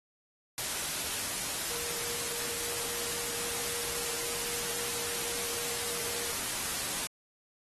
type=tone in noise; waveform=sine; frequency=472.8 Hz; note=A#4; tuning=24 cents sharp; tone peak=-44 dBFS; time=1.7-6.32 s; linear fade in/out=0 ms; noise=white; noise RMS=-34 dBFS; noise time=0.58-7.07 s; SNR=-13 dB; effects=AAC 32 kbps